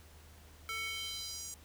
square tone with high-pass filter sweep, 445 Hz, A4, 20 cents sharp, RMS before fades -41 dBFS, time 0.69-1.54 s, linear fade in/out 0 ms, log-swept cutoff 1700 to 7200 Hz, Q 2.8, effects added 77 Hz sine -56 dBFS peak until 1.64 s + pink hiss -60 dBFS RMS until 1.64 s

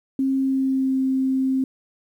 sine tone with pitch glide, 267.8 to 263.8 Hz, C4 to C4, +40 to +14 cents, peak -18 dBFS, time 0.19-1.64 s, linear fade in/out 2 ms, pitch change -26 cents, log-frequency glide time 0.37-1 s, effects 9-bit

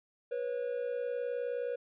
triangle tone pair together, 486.3 / 545.9 Hz, B4 / C#5, -27 / -27 cents, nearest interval major second, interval 200 cents, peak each -32 / -36 dBFS, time 0.31-1.76 s, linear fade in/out 10 ms, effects resampled to 8000 Hz

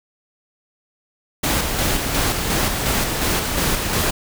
pink noise with tremolo, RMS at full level -19 dBFS, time 1.43-4.11 s, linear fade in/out 10 ms, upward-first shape square, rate 2.8 Hz, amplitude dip 35%, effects none

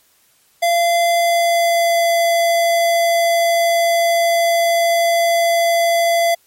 square tone with pitch glide, 685 to 678.3 Hz, F5 to E5, -34 to +49 cents, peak -13 dBFS, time 0.62-6.35 s, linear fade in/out 10 ms, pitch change -17 cents, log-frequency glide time 1.1-2.07 s, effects white hiss -56 dBFS RMS until 6.46 s + MP3 64 kbps

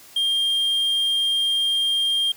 triangle tone, 3204 Hz, G7, 37 cents sharp, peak -17 dBFS, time 0.16-2.32 s, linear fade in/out 5 ms, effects white hiss -47 dBFS RMS until 2.36 s

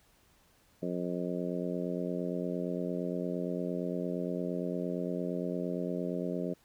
harmonic tone, 88.7 Hz, F2, 27 cents sharp, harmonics 2 / 3 / 4 / 5 / 6 / 7, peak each -36 / -38 / -39 / -40 / -41 / -41 dBFS, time 0.82-6.54 s, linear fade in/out 10 ms, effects pink hiss -66 dBFS RMS until 6.64 s

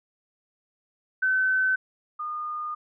sine tone pair in turn, 1524 / 1220.5 Hz, G6 / D#6, -49 / -34 cents, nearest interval major third, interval 385 cents, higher first, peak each -20 / -29 dBFS, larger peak first, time 1.22-1.76 / 2.19-2.75 s, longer second, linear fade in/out 10 ms, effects none

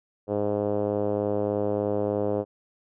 5% pulse tone with low-pass filter, 103.3 Hz, G#2, 9 cents flat, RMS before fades -26 dBFS, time 0.27-2.45 s, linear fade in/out 50 ms, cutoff 500 Hz, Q 2.5, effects none

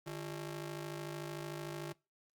sawtooth ring-modulated tone, 248 Hz, B3, 7 cents sharp, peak -34 dBFS, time 0.06-1.93 s, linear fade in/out 10 ms, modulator 97.3 Hz, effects noise-tail reverb RT60 0.3 s tail -25 dB re dry + Opus 48 kbps

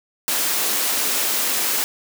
white high-pass noise, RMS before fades -21 dBFS, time 0.28-1.84 s, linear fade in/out 0 ms, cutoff 210 Hz, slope 24 dB/octave, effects none

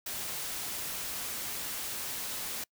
white noise, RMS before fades -37 dBFS, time 0.06-2.64 s, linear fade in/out 5 ms, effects noise-tail reverb RT60 0.1 s tail -26 dB re dry

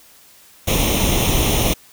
pink noise with comb filter, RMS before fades -17 dBFS, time 0.67-1.74 s, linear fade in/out 10 ms, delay 0.32 ms, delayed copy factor +0.75, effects white hiss -48 dBFS RMS until 1.92 s

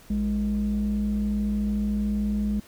sine tone pair together, 58.08 / 207.7 Hz, A#1 / G#3, -6 / 0 cents, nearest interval octave + minor seventh, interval 2206 cents, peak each -27 / -22 dBFS, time 0.1-2.6 s, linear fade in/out 5 ms, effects tanh soft clip ceiling -19 dBFS + pink hiss -52 dBFS RMS until 2.67 s

